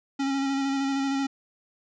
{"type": "tone with vibrato", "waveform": "square", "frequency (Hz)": 273.5, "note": "C#4", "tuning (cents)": -23, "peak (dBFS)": -25, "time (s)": [0.19, 1.27], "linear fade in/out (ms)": 10, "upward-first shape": "square", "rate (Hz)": 13, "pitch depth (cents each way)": 17, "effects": ["resampled to 16000 Hz"]}